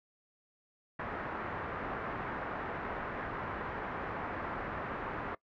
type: low-pass noise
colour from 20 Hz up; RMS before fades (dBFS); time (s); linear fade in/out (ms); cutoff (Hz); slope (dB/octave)
white; -39; 0.99-5.35; 5; 1600; 24
effects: noise-tail reverb RT60 0.1 s tail -21 dB re dry